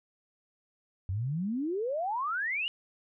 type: exponential sweep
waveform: sine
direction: up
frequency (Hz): 88.7 to 2960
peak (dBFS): -29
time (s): 1.09-2.68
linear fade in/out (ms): 0
effects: none